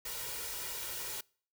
white noise with comb filter, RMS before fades -40 dBFS, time 0.05-1.21 s, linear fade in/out 5 ms, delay 2.1 ms, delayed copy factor +0.6, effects noise-tail reverb RT60 0.5 s tail -26 dB re dry

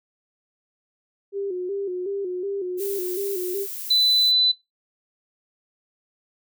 sine tone with vibrato, 379.6 Hz, F#4, 44 cents sharp, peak -25 dBFS, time 1.32-3.67 s, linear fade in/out 50 ms, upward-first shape square, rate 2.7 Hz, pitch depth 81 cents each way
violet noise, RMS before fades -33 dBFS, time 2.77-4.33 s, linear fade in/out 50 ms
sine tone, 4000 Hz, B7, 21 cents sharp, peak -15 dBFS, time 3.9-4.52 s, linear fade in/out 10 ms
effects noise-tail reverb RT60 0.2 s tail -18 dB re dry

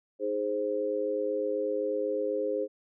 sine chord, Ab major, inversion second, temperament equal, 311.1 / 415.3 / 523.3 Hz, Eb4 / Ab4 / C5, 0 / 0 / 0 cents, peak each -36 / -31 / -30 dBFS, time 0.19-2.68 s, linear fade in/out 50 ms, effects none

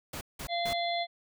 pink noise bursts, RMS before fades -39 dBFS, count 3, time 0.13-0.733 s, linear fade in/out 5 ms, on 81 ms, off 180 ms
harmonic tone, 689 Hz, F5, 24 cents flat, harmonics 1 / 3 / 5 / 6, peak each -30 / -37 / -37 / -39 dBFS, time 0.48-1.07 s, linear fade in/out 50 ms
effects none

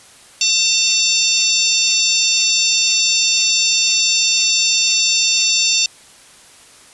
harmonic tone with a mistuned harmonic, 902 Hz, A5, 43 cents sharp, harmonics 3 / 4 / 5 / 6 / 7 / 8, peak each -20 / -20 / -20 / -20 / -20 / -20 dBFS, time 0.41-5.86 s, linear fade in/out 2 ms, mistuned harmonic 7, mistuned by -83 cents, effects white hiss -44 dBFS RMS until 6.93 s + resampled to 24000 Hz

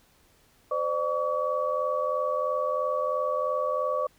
sine tone cluster, 515 / 598 / 1136 Hz, C5 / D5 / C#6, -28 / +31 / +42 cents, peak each -29 dBFS, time 0.71-4.07 s, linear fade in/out 5 ms, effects pink hiss -62 dBFS RMS until 4.18 s

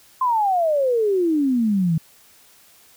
sine exponential sweep, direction down, 1052 to 155.9 Hz, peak -16 dBFS, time 0.21-1.98 s, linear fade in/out 5 ms, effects white hiss -52 dBFS RMS until 2.96 s

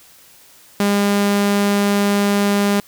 sawtooth tone, 202.4 Hz, G#3, 44 cents flat, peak -10 dBFS, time 0.8-2.8 s, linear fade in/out 2 ms, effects white hiss -47 dBFS RMS until 2.87 s

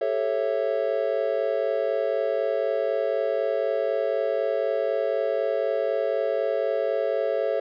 triangle chord, A dominant seventh, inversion third, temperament just, 396 / 440 / 550 / 660 Hz, G4 / A4 / C#5 / E5, +18 / 0 / -14 / +2 cents, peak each -30 / -26 / -24 / -26 dBFS, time 0.01-7.6 s, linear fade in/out 5 ms, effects resampled to 11025 Hz

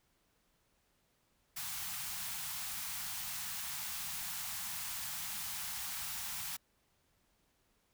white band-stop noise, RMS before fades -41 dBFS, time 1.56-6.57 s, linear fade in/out 10 ms, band 210 to 730 Hz, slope 48 dB/octave, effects pink hiss -75 dBFS RMS until 7.93 s

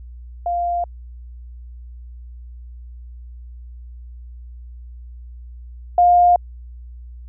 sine tone pair in turn, 697 / 706.7 Hz, F5 / F5, -4 / +20 cents, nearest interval unison, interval 24 cents, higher second, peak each -18 / -9 dBFS, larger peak second, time 0.46-0.84 / 5.98-6.36 s, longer neither, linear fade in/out 2 ms, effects added 60 Hz sine -34 dBFS peak until 7.28 s

